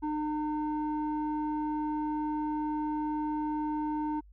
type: tone with low-pass filter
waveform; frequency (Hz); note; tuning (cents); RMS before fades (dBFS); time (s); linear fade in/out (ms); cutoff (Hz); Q
square; 303.7; D#4; -42; -32; 0.02-4.21; 20; 790; 3.9
effects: added 50 Hz sine -52 dBFS peak until 4.32 s